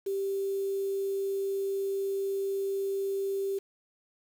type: tone with quantisation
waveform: sine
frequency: 392 Hz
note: G4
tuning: in tune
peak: -28 dBFS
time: 0.06-3.59 s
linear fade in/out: 10 ms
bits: 8
effects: none